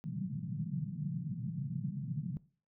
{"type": "band-pass noise", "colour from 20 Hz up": "pink", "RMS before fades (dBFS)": -38, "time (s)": [0.04, 2.37], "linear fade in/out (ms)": 0, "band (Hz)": [130, 190], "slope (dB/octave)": 48, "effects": ["noise-tail reverb RT60 0.4 s tail -19 dB re dry"]}